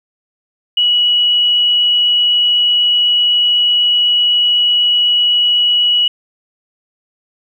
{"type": "tone", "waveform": "sine", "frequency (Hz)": 2927, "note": "F#7", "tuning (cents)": -19, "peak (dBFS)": -9, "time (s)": [0.77, 6.08], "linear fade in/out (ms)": 5, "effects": ["8-bit"]}